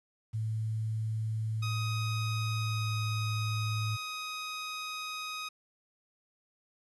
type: tone with pitch glide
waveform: sine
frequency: 110 to 108.36 Hz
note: A2 to A2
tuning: 0 to -26 cents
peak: -30 dBFS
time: 0.33-3.97 s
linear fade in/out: 20 ms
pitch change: -26 cents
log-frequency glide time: 2.58-2.89 s
type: tone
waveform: 15% pulse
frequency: 1255 Hz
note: D#6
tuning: 15 cents sharp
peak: -30 dBFS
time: 1.62-5.49 s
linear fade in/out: 10 ms
effects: resampled to 24000 Hz + 10-bit